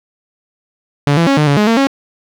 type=tone with pitch steps; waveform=sawtooth; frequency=143.7 / 167.9 / 275.5 / 150.8 / 142.4 / 209.9 / 228.2 / 273.8 Hz; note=D3 / E3 / C#4 / D3 / C#3 / G#3 / A#3 / C#4; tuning=-37 / +32 / -11 / +46 / +47 / +19 / -37 / -21 cents; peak=-5 dBFS; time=1.07-1.87 s; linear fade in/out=0 ms; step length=100 ms; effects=low-pass 5000 Hz 12 dB/octave + 7-bit